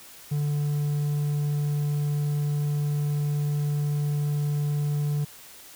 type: tone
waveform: triangle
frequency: 146.6 Hz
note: D3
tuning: 3 cents flat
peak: -21 dBFS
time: 0.31-5.25 s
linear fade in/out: 10 ms
effects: white hiss -47 dBFS RMS until 5.75 s